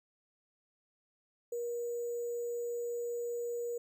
sine tone with sample-and-hold, 475.3 Hz, A#4, 34 cents sharp, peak -34 dBFS, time 1.52-3.78 s, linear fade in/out 5 ms, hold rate 7350 Hz, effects none

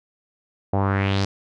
sawtooth tone with low-pass filter sweep, 98 Hz, G2, in tune, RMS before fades -21 dBFS, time 0.73-1.25 s, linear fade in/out 5 ms, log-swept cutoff 690 to 5500 Hz, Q 3.1, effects none

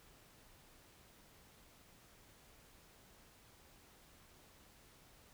silence, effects pink hiss -64 dBFS RMS until 5.33 s

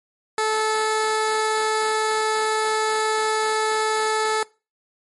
15% pulse tone, 435.1 Hz, A4, 19 cents flat, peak -13 dBFS, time 0.38-4.43 s, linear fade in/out 2 ms, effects noise-tail reverb RT60 0.3 s tail -22 dB re dry + MP3 48 kbps

